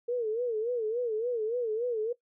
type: tone with vibrato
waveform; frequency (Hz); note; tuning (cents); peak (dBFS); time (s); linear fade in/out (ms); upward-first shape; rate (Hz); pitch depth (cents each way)
sine; 460.8; A#4; -20; -27; 0.08-2.13; 10; sine; 3.5; 130
effects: noise-tail reverb RT60 0.1 s tail -18 dB re dry